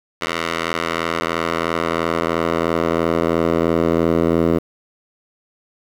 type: tone with band-pass filter sweep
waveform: 10% pulse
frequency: 83 Hz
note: E2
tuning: 12 cents sharp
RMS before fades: -19 dBFS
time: 0.21-4.59 s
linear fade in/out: 10 ms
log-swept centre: 2100 to 370 Hz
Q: 0.74
effects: 7-bit